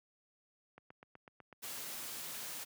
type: click train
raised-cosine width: 0.5 ms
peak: -38 dBFS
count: 11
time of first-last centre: 0.78-2.025 s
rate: 8.03 Hz
type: noise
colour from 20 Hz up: white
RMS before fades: -44 dBFS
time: 1.62-2.65 s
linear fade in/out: 20 ms
effects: high-pass 100 Hz 12 dB/octave